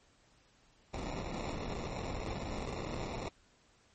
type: noise with sample-and-hold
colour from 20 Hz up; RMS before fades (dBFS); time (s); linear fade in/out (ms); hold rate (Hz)
pink; -39; 0.93-3.29; 10; 1575
effects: pink hiss -67 dBFS RMS until 3.94 s + MP3 32 kbps